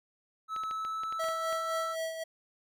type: tone with pitch glide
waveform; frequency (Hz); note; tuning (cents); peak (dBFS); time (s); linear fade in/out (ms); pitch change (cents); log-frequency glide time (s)
triangle; 1300 to 1326.5; E6 to E6; -24 to +10; -31; 0.48-1.96; 50; +34; 0.69-1.61
type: clicks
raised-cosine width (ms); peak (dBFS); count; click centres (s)
0.3; -29; 9; 0.563 / 0.636 / 0.711 / 0.85 / 1.035 / 1.125 / 1.242 / 1.286 / 1.527
type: tone with tremolo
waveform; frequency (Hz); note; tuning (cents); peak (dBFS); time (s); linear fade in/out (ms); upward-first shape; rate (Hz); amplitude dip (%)
square; 649; E5; -27; -32; 1.19-2.24; 10; sine; 3.9; 55
effects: none